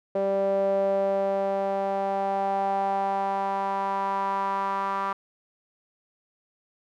sawtooth tone with band-pass filter sweep, 196 Hz, G3, in tune, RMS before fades -26 dBFS, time 0.15-5.13 s, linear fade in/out 5 ms, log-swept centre 540 to 1100 Hz, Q 5.3, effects none

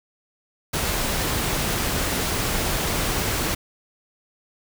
pink noise, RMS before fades -24 dBFS, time 0.73-3.55 s, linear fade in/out 10 ms, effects none

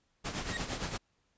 pink noise with tremolo, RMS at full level -34 dBFS, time 0.24-0.98 s, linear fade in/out 20 ms, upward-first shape triangle, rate 8.7 Hz, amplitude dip 70%
35% pulse tone with exponential growth, 1883 Hz, A#6, 17 cents sharp, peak -30 dBFS, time 0.41-0.57 s, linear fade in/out 1 ms, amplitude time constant 34 ms
effects pink hiss -75 dBFS RMS until 1.37 s + resampled to 16000 Hz

